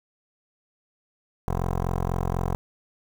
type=tone with low-pass filter; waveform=15% pulse; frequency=44.05 Hz; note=F1; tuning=16 cents sharp; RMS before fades=-26 dBFS; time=1.48-2.55 s; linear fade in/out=0 ms; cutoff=950 Hz; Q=2.1; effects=7-bit